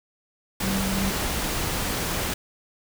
sine tone in noise, 193.4 Hz, G3, 23 cents flat, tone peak -25 dBFS, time 0.63-1.1 s, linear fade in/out 5 ms, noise pink, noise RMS -27 dBFS, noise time 0.6-2.34 s, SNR -1 dB, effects none

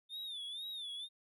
triangle tone with vibrato, 3581 Hz, A7, 30 cents sharp, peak -40 dBFS, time 0.09-1.09 s, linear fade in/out 50 ms, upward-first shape sine, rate 2.1 Hz, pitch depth 120 cents each way, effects none

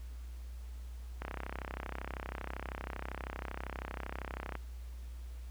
click train, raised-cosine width 0.5 ms, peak -24 dBFS, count 110, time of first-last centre 1.22-4.553 s, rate 32.7 Hz, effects added 60 Hz sine -42 dBFS peak until 5.5 s + pink hiss -62 dBFS RMS until 5.5 s

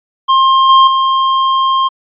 square tone with level steps, 1062 Hz, C6, 25 cents sharp, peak -7 / -4 / -10 dBFS, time 0.28-1.89 s, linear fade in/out 20 ms, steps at 0.69 / 0.87 s, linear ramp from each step 5 ms, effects resampled to 8000 Hz

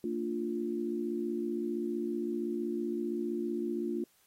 sine chord, Bb major, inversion none, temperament equal with one note detuned, 227.8 / 293.7 / 349.2 Hz, Bb3 / D4 / F4, -40 / 0 / 0 cents, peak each -36 / -38 / -34 dBFS, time 0.04-4.04 s, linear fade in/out 2 ms, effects white hiss -68 dBFS RMS until 4.26 s + AAC 48 kbps

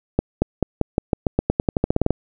accelerating click train, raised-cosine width 2 ms, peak -3 dBFS, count 18, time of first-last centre 0.19-2.106 s, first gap 230 ms, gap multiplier 0.9, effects none

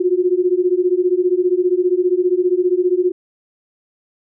sine beating tone pair, 354.1 / 369.1 Hz, F4 / F#4, +24 / -4 cents, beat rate 15 Hz, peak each -16 dBFS, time 0-3.12 s, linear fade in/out 10 ms, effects none

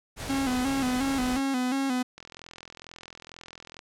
pink noise, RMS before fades -36 dBFS, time 0.16-1.41 s, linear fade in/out 50 ms
45% pulse tone with vibrato, 261.6 Hz, C4, in tune, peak -25 dBFS, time 0.29-2.03 s, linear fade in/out 10 ms, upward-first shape square, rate 2.8 Hz, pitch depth 69 cents each way
click train, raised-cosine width 0.2 ms, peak -26 dBFS, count 69, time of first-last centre 2.18-3.791 s, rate 42.2 Hz
effects low-pass 11000 Hz 12 dB/octave

